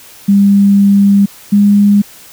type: tone pair in turn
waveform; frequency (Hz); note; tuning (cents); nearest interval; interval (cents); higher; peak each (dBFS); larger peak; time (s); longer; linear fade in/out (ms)
sine; 199.9 / 203.6; G3 / G#3; +34 / -34; unison; 32; second; -4; neither; 0.28-1.26 / 1.52-2.02; first; 10
effects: white hiss -37 dBFS RMS until 2.32 s